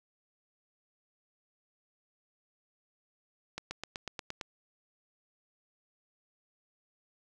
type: accelerating click train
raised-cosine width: 0.2 ms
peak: -20 dBFS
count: 8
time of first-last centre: 3.58-4.412 s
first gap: 130 ms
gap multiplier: 0.97
effects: none